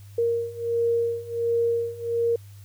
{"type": "beating tone pair", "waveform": "sine", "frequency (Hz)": [466.2, 467.6], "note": ["A#4", "A#4"], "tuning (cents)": [0, 5], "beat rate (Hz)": 1.4, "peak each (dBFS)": [-26, -24], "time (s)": [0.18, 2.36], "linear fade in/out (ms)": 5, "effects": ["added 100 Hz sine -42 dBFS peak until 2.64 s", "white hiss -57 dBFS RMS until 2.64 s"]}